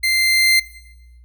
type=tone with level ramp; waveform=30% pulse; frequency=2084 Hz; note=C7; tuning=7 cents flat; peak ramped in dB=-13 to -8 dBFS; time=0.03-0.6 s; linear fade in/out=10 ms; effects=noise-tail reverb RT60 0.9 s tail -17 dB re dry + added 60 Hz sine -42 dBFS peak until 1.24 s